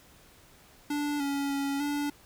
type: tone with pitch steps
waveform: square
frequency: 292.1 / 280.5 / 278.8 / 289.6 Hz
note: D4 / C#4 / C#4 / D4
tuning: -9 / +21 / +10 / -24 cents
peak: -29 dBFS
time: 0.9-2.1 s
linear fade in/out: 5 ms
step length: 300 ms
effects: pink hiss -57 dBFS RMS until 2.25 s